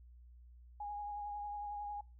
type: tone with vibrato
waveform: sine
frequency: 825 Hz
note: G#5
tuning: 12 cents flat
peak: -40 dBFS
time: 0.8-2.01 s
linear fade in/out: 5 ms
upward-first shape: sine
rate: 11 Hz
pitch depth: 20 cents each way
effects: noise-tail reverb RT60 0.3 s tail -24 dB re dry + added 60 Hz sine -55 dBFS peak until 2.19 s